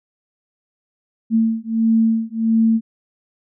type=beating tone pair; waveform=sine; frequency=224.1 / 225.6 Hz; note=A3 / A3; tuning=+32 / +44 cents; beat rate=1.5 Hz; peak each=-17 dBFS; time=1.3-2.81 s; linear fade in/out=50 ms; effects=none